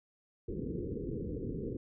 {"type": "low-pass noise", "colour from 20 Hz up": "white", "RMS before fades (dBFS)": -38, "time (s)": [0.48, 1.77], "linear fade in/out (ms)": 5, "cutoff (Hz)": 480, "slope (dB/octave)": 96, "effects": []}